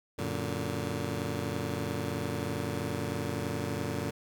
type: chord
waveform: 15% pulse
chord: Gb augmented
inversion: none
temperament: just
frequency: 92.5 / 115.62 / 144.53 Hz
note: Gb2 / Bb2 / D3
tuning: 0 / -14 / -27 cents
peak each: -30 dBFS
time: 0.18-4.11 s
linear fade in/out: 10 ms
effects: none